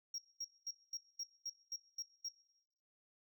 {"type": "tone bursts", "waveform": "sine", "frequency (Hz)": 5600, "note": "F8", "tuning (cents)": 4, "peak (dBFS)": -37, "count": 9, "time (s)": [0.14, 2.287], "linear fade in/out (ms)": 5, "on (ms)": 43, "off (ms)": 220, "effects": ["noise-tail reverb RT60 1.0 s tail -21 dB re dry", "tanh soft clip ceiling -39 dBFS"]}